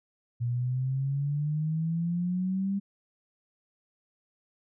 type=exponential sweep; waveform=sine; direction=up; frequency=118.3 to 200 Hz; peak=-26 dBFS; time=0.4-2.8 s; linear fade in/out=20 ms; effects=none